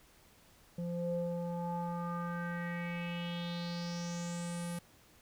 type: tone with low-pass filter sweep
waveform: square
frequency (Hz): 172.6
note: F3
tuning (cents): -20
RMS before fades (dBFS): -38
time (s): 0.78-4.79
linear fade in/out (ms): 5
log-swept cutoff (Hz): 390 to 11000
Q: 4.8
effects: pink hiss -63 dBFS RMS until 5.21 s